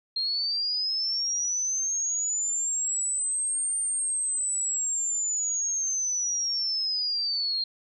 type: linear two-way sweep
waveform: sine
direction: up then down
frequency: 4186 to 8820 to 4186 Hz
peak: -25 dBFS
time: 0.16-7.64 s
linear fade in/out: 5 ms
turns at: 3.78 s
effects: none